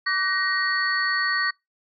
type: tone cluster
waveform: sine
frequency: 1158 / 1512 / 1884 / 4437 Hz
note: D6 / F#6 / A#6 / C#8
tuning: -25 / +37 / +18 / +1 cents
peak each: -28 / -30 / -23 / -29 dBFS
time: 0.06-1.51 s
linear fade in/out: 10 ms
effects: noise-tail reverb RT60 0.2 s tail -26 dB re dry